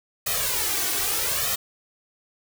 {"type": "noise with flanger", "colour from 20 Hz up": "white", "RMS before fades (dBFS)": -25, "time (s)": [0.26, 1.56], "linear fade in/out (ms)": 10, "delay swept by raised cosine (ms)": [1.6, 2.7], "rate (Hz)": 0.79, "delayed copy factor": 0.95, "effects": []}